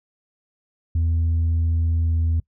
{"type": "tone with pitch glide", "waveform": "sine", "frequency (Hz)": [82.41, 81.94], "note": ["E2", "E2"], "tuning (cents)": [0, -10], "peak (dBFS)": -15, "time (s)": [0.95, 2.4], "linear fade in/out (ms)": 5, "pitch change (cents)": -10, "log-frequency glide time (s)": [2.02, 2.14], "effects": ["noise-tail reverb RT60 0.1 s tail -24 dB re dry", "tanh soft clip ceiling -16 dBFS"]}